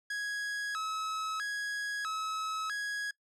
45% pulse tone with vibrato, 1463 Hz, F#6, 20 cents flat, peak -33 dBFS, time 0.1-3.11 s, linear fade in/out 5 ms, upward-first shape square, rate 0.77 Hz, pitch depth 220 cents each way, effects noise-tail reverb RT60 0.1 s tail -22 dB re dry + low-pass 8000 Hz 12 dB/octave

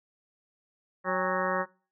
harmonic tone with a mistuned harmonic, 185 Hz, F#3, in tune, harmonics 1 / 2 / 3 / 4 / 5 / 6 / 7 / 8 / 9 / 10, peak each -36 / -36 / -31 / -37 / -37 / -32 / -36 / -39 / -37 / -36 dBFS, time 1.04-1.66 s, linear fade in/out 50 ms, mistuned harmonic 4, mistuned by +110 cents, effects noise-tail reverb RT60 0.4 s tail -23 dB re dry

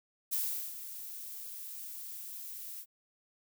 violet noise with ADSR envelope, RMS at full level -32 dBFS, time 0.31-2.86 s, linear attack 20 ms, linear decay 390 ms, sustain -12 dB, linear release 61 ms, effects none

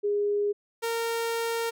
sine / sawtooth tone pair in turn, 410.6 / 460.9 Hz, G#4 / A#4, -20 / -20 cents, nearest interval major second, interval 200 cents, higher second, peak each -23 dBFS, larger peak neither, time 0.03-0.53 / 0.82-1.71 s, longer second, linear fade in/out 20 ms, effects none

